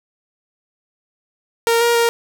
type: tone with pitch steps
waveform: sawtooth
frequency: 463.1 / 471.7 / 467 Hz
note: A#4 / A#4 / A#4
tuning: -11 / +20 / +3 cents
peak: -9 dBFS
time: 1.67-2.09 s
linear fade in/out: 0 ms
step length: 140 ms
effects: none